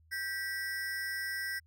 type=ring-modulated tone; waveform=square; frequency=1760 Hz; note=A6; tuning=in tune; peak=-32 dBFS; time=0.11-1.6 s; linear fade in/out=20 ms; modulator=180 Hz; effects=added 80 Hz sine -61 dBFS peak until 1.66 s